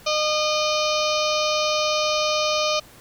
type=harmonic tone with a mistuned harmonic; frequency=610 Hz; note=D#5; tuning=34 cents flat; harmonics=1 / 2 / 4 / 5 / 6 / 7 / 8 / 9 / 10; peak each=-23 / -26 / -29 / -30 / -31 / -31 / -32 / -33 / -33 dBFS; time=0.06-2.8 s; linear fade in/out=10 ms; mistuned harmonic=6; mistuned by=+16 cents; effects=pink hiss -48 dBFS RMS until 3 s